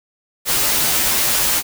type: noise with comb filter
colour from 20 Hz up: white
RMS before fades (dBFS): -17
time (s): 0.45-1.63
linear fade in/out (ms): 50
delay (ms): 11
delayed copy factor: -1
effects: none